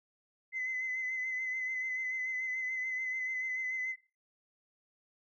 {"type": "tone with vibrato", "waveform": "sine", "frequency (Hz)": 2039, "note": "C7", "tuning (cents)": -45, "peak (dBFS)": -32, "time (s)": [0.52, 3.96], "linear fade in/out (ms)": 50, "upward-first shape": "sine", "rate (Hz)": 6.9, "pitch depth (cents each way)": 29, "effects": ["noise-tail reverb RT60 0.3 s tail -20 dB re dry", "tanh soft clip ceiling -28 dBFS"]}